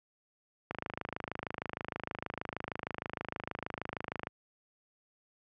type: click train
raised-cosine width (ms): 0.5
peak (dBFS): -20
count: 95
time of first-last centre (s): 0.71-4.271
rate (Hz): 26.4
effects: high-pass 80 Hz 12 dB/octave